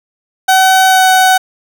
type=tone with pitch glide; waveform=30% pulse; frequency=757 to 750.5 Hz; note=F#5 to F#5; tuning=+39 to +24 cents; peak=-3 dBFS; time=0.48-1.38 s; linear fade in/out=10 ms; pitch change=-15 cents; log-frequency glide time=0.87-1.01 s; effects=none